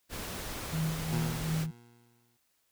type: noise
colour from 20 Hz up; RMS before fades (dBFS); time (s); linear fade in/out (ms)
pink; -39; 0.09-1.67; 50
type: tone with tremolo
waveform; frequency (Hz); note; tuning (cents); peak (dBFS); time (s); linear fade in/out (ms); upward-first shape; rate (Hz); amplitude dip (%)
sine; 159.3; D#3; +41; -28; 0.73-1.71; 5; sine; 2.7; 65
type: tone with exponential decay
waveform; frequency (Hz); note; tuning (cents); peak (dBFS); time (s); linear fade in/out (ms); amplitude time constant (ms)
20% pulse; 118.8; A#2; +33; -28; 1.12-2.37; 5; 270
effects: white hiss -74 dBFS RMS until 2.71 s